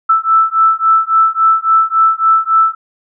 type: beating tone pair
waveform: sine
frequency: 1318.5 / 1322.1 Hz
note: E6 / E6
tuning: 0 / +5 cents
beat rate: 3.6 Hz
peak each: -11 dBFS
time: 0.09-2.75 s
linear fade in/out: 10 ms
effects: none